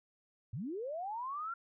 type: linear sweep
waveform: sine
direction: up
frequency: 94 to 1396.9 Hz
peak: -37 dBFS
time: 0.53-1.54 s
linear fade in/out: 5 ms
effects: none